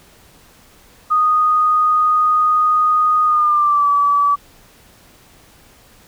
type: tone with pitch glide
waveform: sine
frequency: 1239 to 1149.4 Hz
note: D#6 to D6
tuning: -8 to -38 cents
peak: -11 dBFS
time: 1.1-4.36 s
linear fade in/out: 20 ms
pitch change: -130 cents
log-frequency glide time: 3.24-3.89 s
effects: pink hiss -48 dBFS RMS until 6.07 s